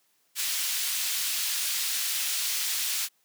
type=high-pass noise; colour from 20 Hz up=pink; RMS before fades=-29 dBFS; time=0.35-3.09 s; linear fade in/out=50 ms; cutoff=3100 Hz; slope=12 dB/octave; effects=white hiss -69 dBFS RMS until 3.24 s + high-pass 150 Hz 12 dB/octave